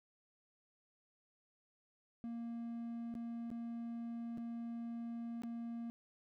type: tone with dropouts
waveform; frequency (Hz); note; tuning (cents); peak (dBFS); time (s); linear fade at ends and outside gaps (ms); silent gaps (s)
triangle; 233.1; A#3; 0; -39; 2.24-5.9; 0; 3.141-3.152 / 3.503-3.514 / 4.374-4.381 / 5.42-5.435
effects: none